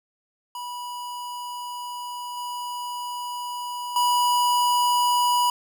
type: tone with level steps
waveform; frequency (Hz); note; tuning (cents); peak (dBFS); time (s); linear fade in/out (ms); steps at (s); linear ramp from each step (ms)
square; 977; B5; -19; -32 / -30 / -19; 0.55-5.5; 2; 2.37 / 3.96; 2
effects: none

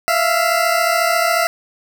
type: tone pair together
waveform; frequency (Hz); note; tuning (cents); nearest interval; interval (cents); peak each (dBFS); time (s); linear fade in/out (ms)
20% pulse; 659.3 / 693.4; E5 / F5; 0 / -13; minor second; 87; -12; 0.08-1.47; 0
effects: none

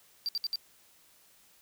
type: tone bursts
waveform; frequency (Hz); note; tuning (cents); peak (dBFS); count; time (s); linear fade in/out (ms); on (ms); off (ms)
triangle; 4699; D8; 0; -28; 4; 0.26-0.557; 0; 27; 63
effects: white hiss -62 dBFS RMS until 1.61 s

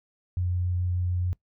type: tone with vibrato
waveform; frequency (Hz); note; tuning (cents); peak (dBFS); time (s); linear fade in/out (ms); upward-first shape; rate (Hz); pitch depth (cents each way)
sine; 89.5; F2; +43; -24; 0.37-1.33; 0; sine; 6.9; 8
effects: noise-tail reverb RT60 0.1 s tail -20 dB re dry

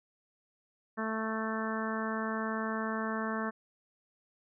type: harmonic tone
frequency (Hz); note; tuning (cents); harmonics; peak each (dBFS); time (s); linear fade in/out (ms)
220.7; A3; +5; 1 / 2 / 3 / 4 / 5 / 6 / 7 / 8; -35 / -40 / -41 / -44 / -39 / -42 / -42 / -42; 0.97-3.51; 20
effects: none

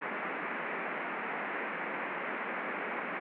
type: band-pass noise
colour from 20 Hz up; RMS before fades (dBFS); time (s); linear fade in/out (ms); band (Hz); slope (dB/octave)
white; -37; 0.01-3.2; 20; 180 to 2300; 48
effects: none

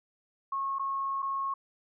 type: tone with dropouts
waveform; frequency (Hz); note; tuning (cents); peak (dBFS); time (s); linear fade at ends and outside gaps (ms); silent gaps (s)
sine; 1091; C#6; -28; -29; 0.52-1.54; 5; 0.786-0.794 / 1.222-1.226
effects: none

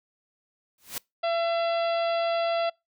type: noise with exponential growth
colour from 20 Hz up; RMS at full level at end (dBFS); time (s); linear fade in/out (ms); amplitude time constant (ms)
white; -29; 0.78-0.98; 2; 42
type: harmonic tone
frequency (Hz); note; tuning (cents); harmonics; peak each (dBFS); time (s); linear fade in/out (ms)
674; E5; +38; 1 / 2 / 3 / 4 / 5 / 6 / 7; -24 / -34 / -40 / -39 / -39 / -44 / -44; 1.23-2.7; 10
effects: noise-tail reverb RT60 0.2 s tail -25 dB re dry

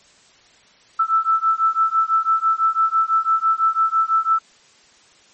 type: beating tone pair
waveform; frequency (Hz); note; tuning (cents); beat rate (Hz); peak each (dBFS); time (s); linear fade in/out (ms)
sine; 1318.5 / 1324.5; E6 / E6; 0 / +8; 6; -18; 0.99-4.39; 10
effects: white hiss -52 dBFS RMS until 5.33 s + MP3 32 kbps

